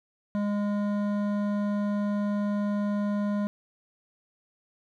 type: tone with hard clipping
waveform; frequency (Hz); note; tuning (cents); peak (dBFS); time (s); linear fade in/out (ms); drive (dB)
triangle; 205.2; G#3; -21; -27; 0.35-3.47; 0; 16
effects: none